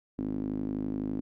sawtooth tone with band-pass filter, 51.91 Hz, G#1, in tune, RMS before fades -33 dBFS, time 0.18-1.21 s, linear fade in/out 10 ms, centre 270 Hz, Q 4.9, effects none

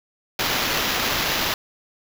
white noise with sample-and-hold, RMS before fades -23 dBFS, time 0.39-1.54 s, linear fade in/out 2 ms, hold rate 8820 Hz, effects none

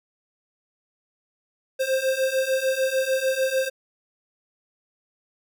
square beating tone pair, 523.3 / 530 Hz, C5 / C5, 0 / +22 cents, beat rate 6.7 Hz, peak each -26 / -24 dBFS, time 1.79-3.7 s, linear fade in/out 20 ms, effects none

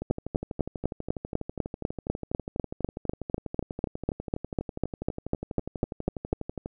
two click trains, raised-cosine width 2 ms, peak -20 / -11 dBFS, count 82 / 26, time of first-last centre 0.02-6.659 / 0.11-6.329 s, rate 12.2 / 4.02 Hz, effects none

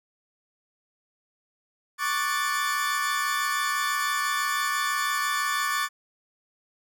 40% pulse chord, D major seventh, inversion third, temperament equal, 1108.7 / 1174.7 / 1480 / 1760 Hz, C#6 / D6 / F#6 / A6, 0 / 0 / 0 / 0 cents, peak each -30 / -28 / -34 / -28 dBFS, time 1.98-5.89 s, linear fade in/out 50 ms, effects none

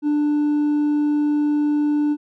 sine tone with hard clipping, 295.7 Hz, D4, 12 cents sharp, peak -17 dBFS, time 0.02-2.17 s, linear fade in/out 50 ms, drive 2 dB, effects none

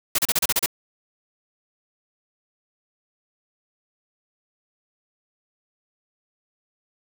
white noise bursts, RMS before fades -20 dBFS, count 8, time 0.15-0.661 s, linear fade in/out 5 ms, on 35 ms, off 33 ms, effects none

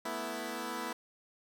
10% pulse chord, A suspended second, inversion none, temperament equal, 220 / 246.9 / 329.6 Hz, A3 / B3 / E4, 0 / 0 / 0 cents, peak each -34 / -32 / -32 dBFS, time 0.05-0.93 s, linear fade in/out 5 ms, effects none

